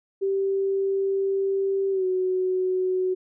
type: tone with pitch glide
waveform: sine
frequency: 390 to 370.7 Hz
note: G4 to F#4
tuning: -9 to +3 cents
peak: -21 dBFS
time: 0.21-3.15 s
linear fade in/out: 20 ms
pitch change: -88 cents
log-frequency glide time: 1.91-2.05 s
effects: none